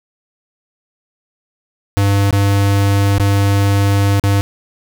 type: tone with dropouts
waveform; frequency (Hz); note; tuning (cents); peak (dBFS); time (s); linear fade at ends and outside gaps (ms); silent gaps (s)
square; 99.8; G2; +32; -11; 1.97-4.41; 0; 2.308-2.327 / 3.182-3.198 / 4.197-4.238
effects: none